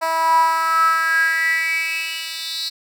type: tone with high-pass filter sweep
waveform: 10% pulse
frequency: 325.6 Hz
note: E4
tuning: 21 cents flat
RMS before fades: -19 dBFS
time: 0.01-2.7 s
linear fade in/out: 20 ms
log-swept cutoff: 780 to 4100 Hz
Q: 9.2
effects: none